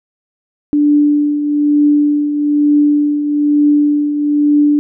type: tone with tremolo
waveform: sine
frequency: 293.7 Hz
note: D4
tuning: in tune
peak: -6 dBFS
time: 0.73-4.79 s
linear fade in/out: 0 ms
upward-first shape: triangle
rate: 1.1 Hz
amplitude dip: 60%
effects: none